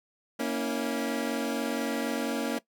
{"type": "chord", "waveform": "25% pulse", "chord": "A# diminished", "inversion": "none", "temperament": "equal with one note detuned", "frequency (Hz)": [233.1, 277.2, 323.6], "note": ["A#3", "C#4", "E4"], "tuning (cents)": [0, 0, -32], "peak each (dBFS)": [-28, -28, -32], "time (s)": [0.39, 2.59], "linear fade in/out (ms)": 10, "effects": ["noise-tail reverb RT60 0.1 s tail -18 dB re dry"]}